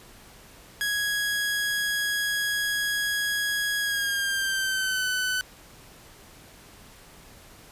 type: tone with pitch glide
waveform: sawtooth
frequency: 1661.2 to 1505.8 Hz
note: G#6 to F#6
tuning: 0 to +30 cents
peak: -21 dBFS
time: 0.81-5.41 s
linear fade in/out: 0 ms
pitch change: -170 cents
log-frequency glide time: 3.8-5.07 s
effects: pink hiss -50 dBFS RMS until 7.71 s + resampled to 32000 Hz